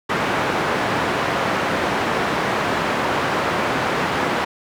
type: band-pass noise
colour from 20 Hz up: white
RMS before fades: -21 dBFS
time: 0.09-4.45 s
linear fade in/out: 10 ms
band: 110 to 1400 Hz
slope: 12 dB/octave
effects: none